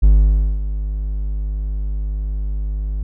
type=tone with ADSR envelope; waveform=triangle; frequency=50.8 Hz; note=G#1; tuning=38 cents flat; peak=-4 dBFS; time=0.02-3.03 s; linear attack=17 ms; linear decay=550 ms; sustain=-13 dB; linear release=4 ms; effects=none